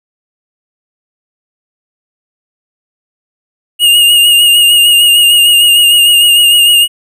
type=tone with vibrato; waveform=square; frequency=2847 Hz; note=F7; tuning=33 cents sharp; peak=-4 dBFS; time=3.79-6.88 s; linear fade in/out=50 ms; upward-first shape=triangle; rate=6.6 Hz; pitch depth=41 cents each way; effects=none